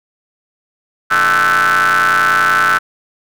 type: ring-modulated tone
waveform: 40% pulse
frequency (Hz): 90.5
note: F#2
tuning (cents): -38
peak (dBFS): -6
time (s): 1.1-2.79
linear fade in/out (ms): 20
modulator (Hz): 1420
effects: none